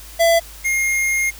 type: tone pair in turn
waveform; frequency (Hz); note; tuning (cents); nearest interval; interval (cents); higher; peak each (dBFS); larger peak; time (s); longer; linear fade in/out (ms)
square; 670 / 2134; E5 / C7; +28 / +34; octave + minor sixth; 2006; second; -12 / -17; first; 0.19-0.4 / 0.64-1.31; second; 20
effects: added 53 Hz sine -39 dBFS peak until 1.39 s + white hiss -40 dBFS RMS until 1.39 s